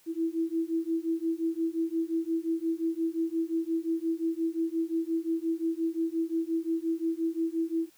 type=beating tone pair; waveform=sine; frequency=325.7 / 331.4 Hz; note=E4 / E4; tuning=-21 / +9 cents; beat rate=5.7 Hz; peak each=-30 dBFS; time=0.06-7.9 s; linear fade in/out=50 ms; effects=white hiss -62 dBFS RMS until 7.97 s